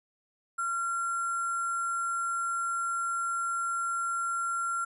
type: tone with sample-and-hold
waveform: sine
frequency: 1375 Hz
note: F6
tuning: 27 cents flat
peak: -28 dBFS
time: 0.58-4.85 s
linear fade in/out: 10 ms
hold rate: 8820 Hz
effects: resampled to 32000 Hz